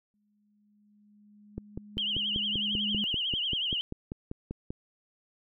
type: tone with exponential growth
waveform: sine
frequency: 207.7 Hz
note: G#3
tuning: in tune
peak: -31 dBFS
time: 0.14-3.04 s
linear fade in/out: 0 ms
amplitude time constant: 630 ms
type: click train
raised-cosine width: 3 ms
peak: -22 dBFS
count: 17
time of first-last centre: 1.58-4.705 s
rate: 5.12 Hz
type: tone with vibrato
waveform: sine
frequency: 3033 Hz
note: F#7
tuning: 42 cents sharp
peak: -28 dBFS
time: 1.98-3.81 s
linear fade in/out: 0 ms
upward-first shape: triangle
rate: 11 Hz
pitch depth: 150 cents each way
effects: none